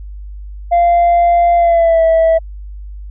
sine tone with pitch glide, 692 to 653.2 Hz, F5 to E5, -16 to -16 cents, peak -5 dBFS, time 0.71-2.39 s, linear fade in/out 20 ms, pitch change -100 cents, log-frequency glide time 1.56-2.03 s, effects tanh soft clip ceiling -6 dBFS + added 50 Hz sine -26 dBFS peak until 3.1 s

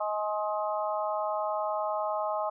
harmonic tone with a mistuned harmonic, 210 Hz, G#3, 19 cents sharp, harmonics 3 / 4 / 5 / 6, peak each -31 / -33 / -35 / -37 dBFS, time 0-2.5 s, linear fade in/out 10 ms, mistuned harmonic 5, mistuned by +17 cents, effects none

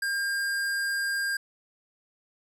square tone, 1606 Hz, G6, 41 cents sharp, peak -27 dBFS, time 0.02-1.37 s, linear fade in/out 5 ms, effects resampled to 32000 Hz

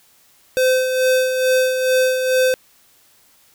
square tone with tremolo, 514 Hz, C5, 31 cents flat, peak -13 dBFS, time 0.57-2.54 s, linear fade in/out 0 ms, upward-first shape sine, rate 2.3 Hz, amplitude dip 50%, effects white hiss -54 dBFS RMS until 3.54 s

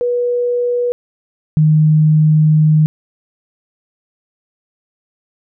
sine tone pair in turn, 486.1 / 154.49 Hz, B4 / D#3, -28 / -12 cents, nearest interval octave + minor sixth, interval 1984 cents, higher first, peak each -13 / -7 dBFS, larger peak second, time 0.01-0.92 / 1.57-2.86 s, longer second, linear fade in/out 0 ms, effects none

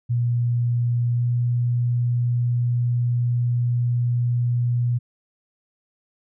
sine tone with pitch glide, 120 to 121.04 Hz, B2 to B2, -49 to -34 cents, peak -18 dBFS, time 0.09-4.99 s, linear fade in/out 20 ms, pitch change +15 cents, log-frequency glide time 1.15-1.22 s, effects none

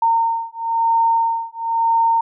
sine beating tone pair, 915 / 916 Hz, A#5 / A#5, -32 / -31 cents, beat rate 1 Hz, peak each -18 dBFS, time 0.02-2.21 s, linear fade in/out 5 ms, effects none

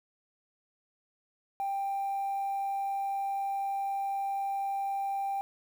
sine tone, 789 Hz, G5, 11 cents sharp, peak -28 dBFS, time 1.6-5.41 s, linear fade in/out 0 ms, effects tanh soft clip ceiling -27 dBFS + 9-bit

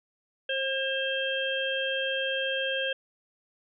harmonic tone with a mistuned harmonic, 533 Hz, C5, 32 cents sharp, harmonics 1 / 3 / 5 / 6, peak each -31 / -32 / -35 / -32 dBFS, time 0.49-2.93 s, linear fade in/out 5 ms, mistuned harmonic 3, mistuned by +15 cents, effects none

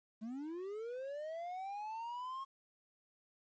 triangle linear sweep, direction up, 210 to 1088 Hz, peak -39 dBFS, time 0.21-2.45 s, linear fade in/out 20 ms, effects resampled to 16000 Hz + 12-bit

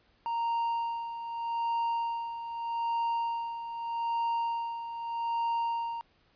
triangle tone with tremolo, 929 Hz, A#5, 6 cents flat, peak -25 dBFS, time 0.26-6.01 s, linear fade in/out 0 ms, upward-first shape sine, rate 0.81 Hz, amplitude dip 65%, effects pink hiss -67 dBFS RMS until 6.35 s + resampled to 11025 Hz

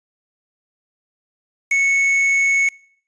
triangle tone with quantisation, 2208 Hz, C#7, 7 cents flat, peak -12 dBFS, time 1.71-2.69 s, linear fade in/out 5 ms, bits 4, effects noise-tail reverb RT60 0.6 s tail -25 dB re dry + resampled to 22050 Hz

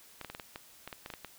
clicks, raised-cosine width 0.3 ms, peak -25 dBFS, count 12, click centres 0.213 / 0.247 / 0.3 / 0.349 / 0.398 / 0.559 / 0.876 / 0.928 / 1.061 / 1.102 / 1.138 / 1.247 s, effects white hiss -57 dBFS RMS until 1.38 s

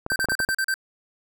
clicks, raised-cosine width 1 ms, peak -15 dBFS, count 8, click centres 0.064 / 0.119 / 0.192 / 0.245 / 0.287 / 0.32 / 0.402 / 0.489 s
square tone bursts, 1558 Hz, G6, 11 cents flat, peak -22 dBFS, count 7, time 0.1-0.741 s, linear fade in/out 2 ms, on 59 ms, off 38 ms
effects none

